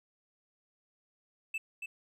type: tone with echo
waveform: triangle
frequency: 2637 Hz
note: E7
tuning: in tune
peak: -31 dBFS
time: 1.54-1.58 s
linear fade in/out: 5 ms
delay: 280 ms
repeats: 1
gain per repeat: -5 dB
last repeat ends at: 1.86 s
effects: none